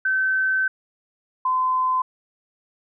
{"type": "tone pair in turn", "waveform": "sine", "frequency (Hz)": [1536, 1025.2], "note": ["G6", "C6"], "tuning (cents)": [-36, -36], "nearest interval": "perfect fifth", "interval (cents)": 700, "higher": "first", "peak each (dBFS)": -18, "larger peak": "neither", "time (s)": [[0.05, 0.68], [1.45, 2.02]], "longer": "first", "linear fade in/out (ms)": 5, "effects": []}